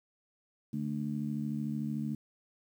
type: harmonic tone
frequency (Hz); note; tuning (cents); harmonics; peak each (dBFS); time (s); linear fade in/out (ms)
73.42; D2; 0; 2 / 3 / 4; -37 / -34 / -41; 0.73-2.15; 5
effects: 10-bit